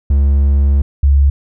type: tone pair in turn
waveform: triangle / sine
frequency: 69.8 / 69.8 Hz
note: C#2 / C#2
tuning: +13 / +13 cents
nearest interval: unison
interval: 0 cents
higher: neither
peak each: -6 dBFS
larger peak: neither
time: 0.1-0.82 / 1.03-1.3 s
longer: first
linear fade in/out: 5 ms
effects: none